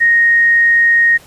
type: tone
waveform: sine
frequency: 1864.7 Hz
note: A#6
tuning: in tune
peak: -7 dBFS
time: 0-1.18 s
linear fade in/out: 20 ms
effects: pink hiss -42 dBFS RMS until 1.26 s + resampled to 32000 Hz